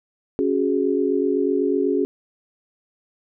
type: chord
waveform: sine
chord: C# suspended fourth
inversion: none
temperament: equal with one note detuned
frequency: 277.2 / 370 / 418 Hz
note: C#4 / F#4 / G#4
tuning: 0 / 0 / +11 cents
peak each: -22 dBFS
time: 0.39-2.05 s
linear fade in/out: 0 ms
effects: none